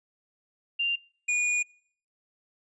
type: tone pair in turn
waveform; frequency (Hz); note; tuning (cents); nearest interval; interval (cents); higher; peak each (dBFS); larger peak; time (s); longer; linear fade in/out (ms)
sine / square; 2786 / 2448; F7 / D#7; -5 / -29; major second; 224; first; -24; neither; 0.79-0.96 / 1.28-1.63; second; 10
effects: noise-tail reverb RT60 0.6 s tail -26 dB re dry + resampled to 22050 Hz